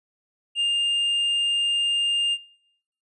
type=tone; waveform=triangle; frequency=2809 Hz; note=F7; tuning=9 cents sharp; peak=-18 dBFS; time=0.55-2.38 s; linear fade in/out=50 ms; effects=noise-tail reverb RT60 0.7 s tail -22 dB re dry + resampled to 24000 Hz